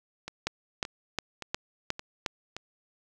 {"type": "two click trains", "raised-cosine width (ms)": 0.2, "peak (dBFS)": [-11, -20], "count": [6, 5], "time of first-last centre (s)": [[0.47, 2.262], [0.28, 2.566]], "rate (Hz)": [2.79, 1.75], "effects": []}